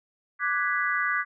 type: chord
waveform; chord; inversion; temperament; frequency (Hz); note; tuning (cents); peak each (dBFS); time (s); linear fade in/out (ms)
sine; G# half-diminished seventh; second; equal; 1174.7 / 1480 / 1661.2 / 1975.5; D6 / F#6 / G#6 / B6; 0 / 0 / 0 / 0; -29; 0.39-1.25; 50
effects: none